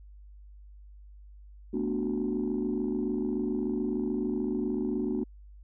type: chord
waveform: sine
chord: B minor seventh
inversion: third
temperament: equal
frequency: 220 / 246.9 / 293.7 / 370 Hz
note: A3 / B3 / D4 / F#4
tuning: 0 / 0 / 0 / 0 cents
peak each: -32 dBFS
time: 1.73-5.24 s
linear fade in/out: 10 ms
effects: tanh soft clip ceiling -21 dBFS + added 50 Hz sine -47 dBFS peak until 5.63 s